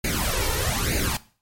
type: noise with flanger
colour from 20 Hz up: pink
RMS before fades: -24 dBFS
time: 0.04-1.17 s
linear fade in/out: 5 ms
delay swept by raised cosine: 0.44 to 2.24 ms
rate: 1.1 Hz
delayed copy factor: +0.8
effects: noise-tail reverb RT60 0.4 s tail -18 dB re dry + MP3 64 kbps